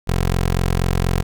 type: tone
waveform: 15% pulse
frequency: 44.19 Hz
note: F1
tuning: 21 cents sharp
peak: -10 dBFS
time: 0.07-1.23 s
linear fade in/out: 20 ms
effects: none